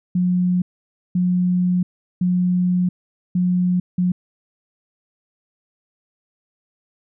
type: tone bursts at uneven times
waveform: sine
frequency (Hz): 180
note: F#3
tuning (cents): -47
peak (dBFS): -15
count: 5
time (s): 0.15-0.62 / 1.15-1.83 / 2.21-2.89 / 3.35-3.8 / 3.98-4.12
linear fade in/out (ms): 5
effects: none